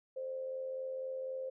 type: tone with amplitude modulation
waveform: sine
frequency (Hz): 523.3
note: C5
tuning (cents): 0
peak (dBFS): -35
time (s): 0.16-1.5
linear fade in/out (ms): 10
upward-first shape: sine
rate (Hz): 84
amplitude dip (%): 45
effects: none